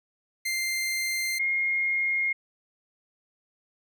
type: tone pair in turn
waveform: sawtooth / sine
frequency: 2093 / 2139 Hz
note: C7 / C7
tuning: 0 / +38 cents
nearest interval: unison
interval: 38 cents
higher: second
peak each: -23 dBFS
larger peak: neither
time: 0.45-1.39 / 1.39-2.33 s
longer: neither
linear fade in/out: 10 ms
effects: none